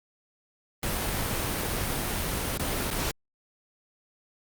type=noise with dropouts; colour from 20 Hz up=pink; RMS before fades=-29 dBFS; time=0.83-3.11 s; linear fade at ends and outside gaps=1 ms; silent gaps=2.574-2.596 / 2.904-2.911 s; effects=Opus 32 kbps